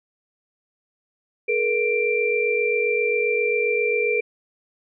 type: tone cluster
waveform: sine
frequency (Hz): 428 / 475.5 / 2359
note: A4 / A#4 / D7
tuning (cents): -48 / +34 / +7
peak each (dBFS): -23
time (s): 1.48-4.21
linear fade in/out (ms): 10
effects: none